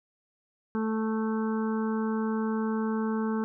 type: harmonic tone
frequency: 220 Hz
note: A3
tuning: in tune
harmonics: 1 / 2 / 4 / 5 / 6 / 7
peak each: -27 / -33 / -39 / -41 / -43 / -44 dBFS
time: 0.75-3.44 s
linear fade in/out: 0 ms
effects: none